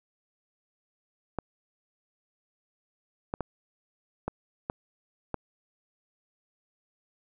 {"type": "clicks", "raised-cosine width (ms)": 1, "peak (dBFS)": -16, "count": 6, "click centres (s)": [1.387, 3.339, 3.407, 4.28, 4.699, 5.343], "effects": []}